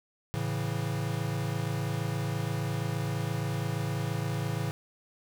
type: chord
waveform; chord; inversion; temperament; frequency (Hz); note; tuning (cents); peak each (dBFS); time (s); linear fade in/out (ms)
square; A major; none; equal; 110 / 138.59 / 164.81; A2 / C#3 / E3; 0 / 0 / 0; -34 / -34 / -36; 0.34-4.71; 0
effects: none